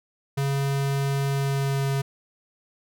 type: tone with pitch glide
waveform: square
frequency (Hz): 138.59 to 137.32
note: C#3 to C#3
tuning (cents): 0 to -16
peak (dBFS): -23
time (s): 0.37-2.02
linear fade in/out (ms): 10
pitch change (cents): -16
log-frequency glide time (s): 1.28-1.9
effects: none